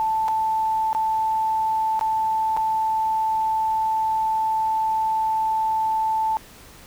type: tone with dropouts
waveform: sine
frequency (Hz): 880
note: A5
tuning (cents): 0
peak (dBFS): -19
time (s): 0-6.37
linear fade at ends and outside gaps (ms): 0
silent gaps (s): 0.281-0.285 / 0.93-0.949 / 1.993-2.011 / 2.566-2.572
effects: pink hiss -46 dBFS RMS until 6.86 s

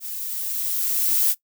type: noise with level ramp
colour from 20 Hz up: violet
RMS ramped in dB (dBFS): -32 to -18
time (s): 0-1.35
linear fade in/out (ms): 50
effects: noise-tail reverb RT60 0.1 s tail -19 dB re dry

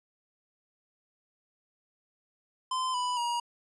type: tone with pitch steps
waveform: square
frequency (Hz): 1030 / 990.3 / 952.2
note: C6 / B5 / A#5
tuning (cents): -28 / +4 / +37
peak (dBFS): -29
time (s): 2.71-3.4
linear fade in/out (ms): 5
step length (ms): 230
effects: resampled to 22050 Hz

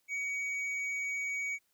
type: tone with hard clipping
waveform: triangle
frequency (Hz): 2254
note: C#7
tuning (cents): +28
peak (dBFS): -34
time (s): 0.08-1.59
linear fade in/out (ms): 50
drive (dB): 8
effects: white hiss -75 dBFS RMS until 1.73 s

